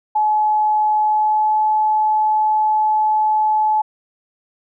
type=tone with pitch glide; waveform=sine; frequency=853 to 859.4 Hz; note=G#5 to A5; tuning=+46 to -41 cents; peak=-13 dBFS; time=0.15-3.82 s; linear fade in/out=10 ms; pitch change=+13 cents; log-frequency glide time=1-1.61 s; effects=none